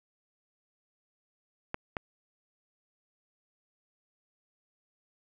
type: clicks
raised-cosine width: 0.5 ms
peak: -17 dBFS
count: 2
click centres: 1.744 / 1.968 s
effects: none